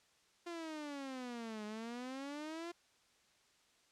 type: exponential two-way sweep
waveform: sawtooth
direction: down then up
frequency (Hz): 349.2 to 209 to 349.2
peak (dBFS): -39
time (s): 0.46-2.72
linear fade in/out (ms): 10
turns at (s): 1.65
effects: white hiss -71 dBFS RMS until 3.91 s + low-pass 7000 Hz 12 dB/octave